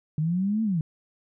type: linear two-way sweep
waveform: sine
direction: up then down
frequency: 148.8 to 226.2 to 148.8 Hz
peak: -22 dBFS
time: 0.18-0.81 s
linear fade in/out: 2 ms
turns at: 0.63 s
effects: none